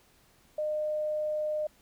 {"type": "tone", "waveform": "sine", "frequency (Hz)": 609, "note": "D#5", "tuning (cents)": -37, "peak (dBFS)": -28, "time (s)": [0.58, 1.67], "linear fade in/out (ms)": 5, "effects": ["pink hiss -63 dBFS RMS until 1.81 s"]}